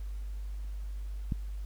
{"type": "click", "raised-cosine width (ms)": 5, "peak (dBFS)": -19, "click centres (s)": 1.322, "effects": ["added 50 Hz sine -35 dBFS peak until 1.65 s", "pink hiss -61 dBFS RMS until 1.65 s"]}